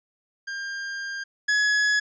45% pulse tone pair in turn, 1600 / 1687.9 Hz, G6 / G#6, +35 / +28 cents, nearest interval minor second, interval 93 cents, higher second, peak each -30 / -19 dBFS, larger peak second, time 0.47-1.24 / 1.48-2 s, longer first, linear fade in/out 10 ms, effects resampled to 16000 Hz

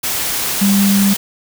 sine tone in noise, 198.8 Hz, G3, 25 cents sharp, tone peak -10 dBFS, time 0.61-1.14 s, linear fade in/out 10 ms, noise white, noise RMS -19 dBFS, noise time 0.03-1.17 s, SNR +6 dB, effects none

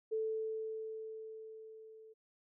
sine tone with level ramp, 440 Hz, A4, in tune, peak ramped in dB -32 to -54 dBFS, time 0.11-2.14 s, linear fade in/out 20 ms, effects none

